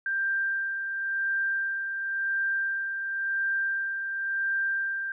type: tone with tremolo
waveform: sine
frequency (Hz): 1582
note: G6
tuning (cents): +15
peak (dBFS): -24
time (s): 0.06-5.12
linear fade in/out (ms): 2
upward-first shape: sine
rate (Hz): 0.94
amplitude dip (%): 45
effects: none